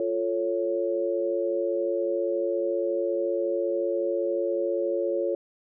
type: chord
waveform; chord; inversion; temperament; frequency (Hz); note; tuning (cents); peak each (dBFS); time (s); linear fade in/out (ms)
sine; F augmented; none; equal; 349.2 / 440 / 554.4; F4 / A4 / C#5; 0 / 0 / 0; -28 / -30 / -27; 0-5.35; 2
effects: none